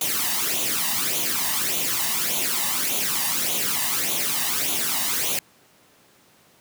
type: noise with flanger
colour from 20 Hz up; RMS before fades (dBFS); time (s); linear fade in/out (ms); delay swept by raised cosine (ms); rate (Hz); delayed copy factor
white; -24; 0.01-5.39; 2; 0.29 to 1.08; 1.7; +0.65
effects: pink hiss -56 dBFS RMS until 6.6 s + high-pass 150 Hz 12 dB/octave